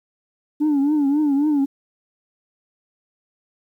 sine tone with vibrato, 290 Hz, D4, 22 cents flat, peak -13 dBFS, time 0.6-1.66 s, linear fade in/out 20 ms, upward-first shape triangle, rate 3.7 Hz, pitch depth 120 cents each way, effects tanh soft clip ceiling -14 dBFS + 9-bit

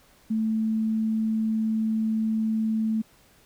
sine tone, 220.2 Hz, A3, 2 cents sharp, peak -22 dBFS, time 0.3-3.02 s, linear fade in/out 10 ms, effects pink hiss -58 dBFS RMS until 3.45 s

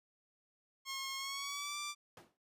10% pulse tone with pitch glide, 1079 to 1176.7 Hz, C#6 to D6, -47 to +3 cents, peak -31 dBFS, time 0.85-1.95 s, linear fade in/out 50 ms, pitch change +150 cents, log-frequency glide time 1.17-1.78 s
brown noise with exponential decay, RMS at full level -38 dBFS, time 2.17-2.37 s, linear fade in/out 2 ms, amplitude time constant 43 ms
effects high-pass 300 Hz 12 dB/octave + resampled to 32000 Hz

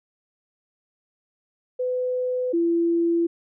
sine tone pair in turn, 503 / 337.9 Hz, B4 / E4, +32 / +43 cents, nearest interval perfect fifth, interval 689 cents, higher first, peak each -22 / -18 dBFS, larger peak second, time 1.79-2.53 / 2.53-3.27 s, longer neither, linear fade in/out 10 ms, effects none

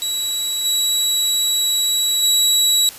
25% pulse tone with level steps, 3894 Hz, B7, 25 cents flat, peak -16 / -12 / -9 dBFS, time 0.02-2.89 s, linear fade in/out 0 ms, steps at 0.64 / 2.22 s, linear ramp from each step 20 ms, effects white hiss -37 dBFS RMS until 2.98 s + resampled to 32000 Hz

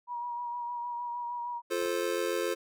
sine tone with vibrato, 960 Hz, B5, 49 cents flat, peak -33 dBFS, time 0.07-1.62 s, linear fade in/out 50 ms, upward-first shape sine, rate 6.5 Hz, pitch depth 24 cents each way
square chord, F major, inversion none, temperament just, 349.2 / 436.5 / 523.8 Hz, F4 / A4 / C5, 0 / -14 / +2 cents, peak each -34 dBFS, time 1.7-2.55 s, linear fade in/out 20 ms
clicks, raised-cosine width 1 ms, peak -37 dBFS, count 2, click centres 1.823 / 1.859 s
effects none

